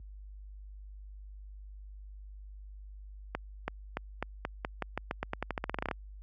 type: accelerating click train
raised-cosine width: 0.5 ms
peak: -17 dBFS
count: 22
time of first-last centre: 3.35-5.912 s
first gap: 330 ms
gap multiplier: 0.88
effects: added 50 Hz sine -36 dBFS peak until 6.22 s + high-pass 80 Hz 12 dB/octave